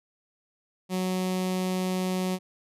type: tone with notch filter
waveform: sawtooth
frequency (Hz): 185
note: F#3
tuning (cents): 0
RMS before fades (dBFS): -28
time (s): 0.89-2.39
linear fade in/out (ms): 50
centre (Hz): 1500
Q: 1.7
effects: resampled to 32000 Hz